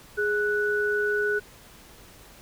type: tone pair together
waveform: sine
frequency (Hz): 415.3 / 1480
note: G#4 / F#6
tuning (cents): 0 / 0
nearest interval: octave + minor seventh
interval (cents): 2200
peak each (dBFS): -25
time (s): 0.17-1.4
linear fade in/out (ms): 20
effects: pink hiss -50 dBFS RMS until 2.41 s